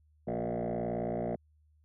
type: tone with frequency modulation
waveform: sine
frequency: 415.3 Hz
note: G#4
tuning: in tune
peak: -29 dBFS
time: 0.27-1.36 s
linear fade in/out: 10 ms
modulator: 58.6 Hz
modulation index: 4.9
effects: tanh soft clip ceiling -29 dBFS + added 76 Hz sine -63 dBFS peak until 1.84 s